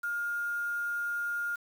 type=tone with quantisation; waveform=sine; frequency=1415 Hz; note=F6; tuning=22 cents sharp; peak=-30 dBFS; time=0.03-1.56 s; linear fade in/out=10 ms; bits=8; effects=none